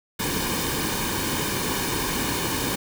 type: noise with comb filter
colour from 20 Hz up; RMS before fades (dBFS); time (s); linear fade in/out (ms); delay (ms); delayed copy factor
pink; -26; 0.19-2.76; 10; 1.5; -0.65
effects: none